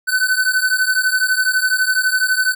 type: beating tone pair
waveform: square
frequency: 1507 / 1519 Hz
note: F#6 / F#6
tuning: +31 / +45 cents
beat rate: 12 Hz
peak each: -18 dBFS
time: 0.07-2.55 s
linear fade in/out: 20 ms
effects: none